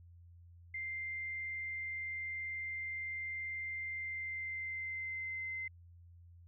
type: tone with pitch glide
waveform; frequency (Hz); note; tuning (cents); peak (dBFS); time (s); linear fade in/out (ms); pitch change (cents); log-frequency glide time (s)
sine; 2093 to 2070; C7 to C7; 0 to -19; -38; 0.74-5.68; 5; -19; 3.9-5.42
effects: added 86 Hz sine -55 dBFS peak until 6.47 s